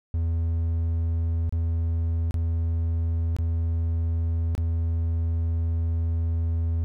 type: tone with dropouts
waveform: triangle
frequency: 82.7 Hz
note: E2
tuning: 6 cents sharp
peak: -20 dBFS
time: 0.14-6.84 s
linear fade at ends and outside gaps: 0 ms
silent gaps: 1.494-1.525 / 2.309-2.342 / 3.365-3.386 / 4.551-4.579 s
effects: none